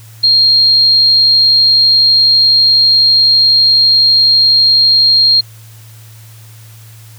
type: tone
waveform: sine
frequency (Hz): 4224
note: C8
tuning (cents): +16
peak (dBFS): -5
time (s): 0.23-5.41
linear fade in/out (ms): 10
effects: added 111 Hz sine -34 dBFS peak until 7.18 s + white hiss -42 dBFS RMS until 7.18 s